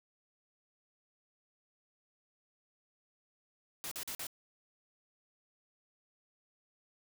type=noise bursts; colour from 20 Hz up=white; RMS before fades=-41 dBFS; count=4; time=3.84-4.268 s; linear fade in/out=0 ms; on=74 ms; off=44 ms; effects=none